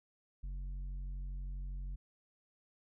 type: tone with tanh clipping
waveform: triangle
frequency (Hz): 46.25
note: F#1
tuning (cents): 0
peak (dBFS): -40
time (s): 0.43-1.96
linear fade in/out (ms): 10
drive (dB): 11
effects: none